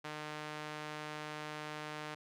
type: tone with band-pass filter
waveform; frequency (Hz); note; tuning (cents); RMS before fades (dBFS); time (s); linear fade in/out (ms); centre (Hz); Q
sawtooth; 151.8; D#3; -42; -44; 0.04-2.15; 10; 1800; 0.56
effects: none